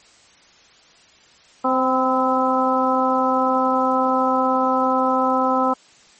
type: harmonic tone with a mistuned harmonic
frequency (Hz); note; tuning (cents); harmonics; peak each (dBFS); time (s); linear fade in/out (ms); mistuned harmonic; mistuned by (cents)
260; C4; -11; 1 / 2 / 3 / 4 / 5; -22 / -22 / -22 / -22 / -22; 1.64-5.74; 10; 4; -37
effects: white hiss -51 dBFS RMS until 6.19 s + MP3 32 kbps